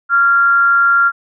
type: tone with frequency modulation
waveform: sine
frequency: 1386 Hz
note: F6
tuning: 14 cents flat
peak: -8 dBFS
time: 0.09-1.12 s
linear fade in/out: 50 ms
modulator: 259 Hz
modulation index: 0.28
effects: none